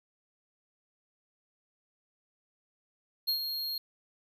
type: tone with ADSR envelope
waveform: square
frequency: 4250 Hz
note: C8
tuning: 26 cents sharp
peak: -26 dBFS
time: 3.27-3.78 s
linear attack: 18 ms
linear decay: 96 ms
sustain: -7 dB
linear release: 3 ms
effects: none